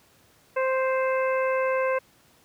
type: harmonic tone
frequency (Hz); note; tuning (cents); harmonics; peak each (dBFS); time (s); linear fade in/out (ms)
523.3; C5; 0; 1 / 2 / 3 / 4 / 5; -23 / -29 / -33 / -35 / -37; 0.56-1.99; 10
effects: pink hiss -59 dBFS RMS until 2.44 s + high-pass 80 Hz 12 dB/octave